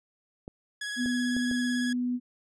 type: clicks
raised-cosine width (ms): 2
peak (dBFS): -26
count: 4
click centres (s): 0.479 / 1.06 / 1.366 / 1.513
type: tone with vibrato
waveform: sawtooth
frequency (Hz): 1673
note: G#6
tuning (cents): +12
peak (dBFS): -29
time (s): 0.81-1.93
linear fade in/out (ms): 5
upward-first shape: square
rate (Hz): 18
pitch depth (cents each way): 14
type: tone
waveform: sine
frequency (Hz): 246.9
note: B3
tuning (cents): 0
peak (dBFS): -26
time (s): 0.96-2.2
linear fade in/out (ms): 50
effects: resampled to 22050 Hz